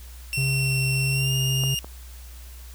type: tone with pitch glide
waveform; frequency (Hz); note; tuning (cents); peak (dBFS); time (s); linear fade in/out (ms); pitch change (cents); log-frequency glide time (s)
sawtooth; 2717 to 2827; F7 to F7; -48 to +20; -22; 0.33-1.79; 0; +68; 1.12-1.34
type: tone with vibrato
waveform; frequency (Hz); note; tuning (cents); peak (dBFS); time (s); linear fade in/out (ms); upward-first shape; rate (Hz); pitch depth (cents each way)
triangle; 134.2; C3; +44; -20; 0.37-1.75; 10; sine; 1.6; 13
type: clicks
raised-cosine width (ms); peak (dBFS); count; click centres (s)
1; -20 / -24; 2; 1.637 / 1.845
effects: added 61 Hz sine -39 dBFS peak until 2.74 s + white hiss -49 dBFS RMS until 2.74 s